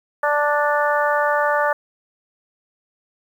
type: harmonic tone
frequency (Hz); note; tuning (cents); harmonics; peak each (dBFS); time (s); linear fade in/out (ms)
293.7; D4; 0; 2 / 3 / 4 / 5 / 6; -20 / -22 / -23 / -24 / -25; 0.23-1.73; 5
effects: 8-bit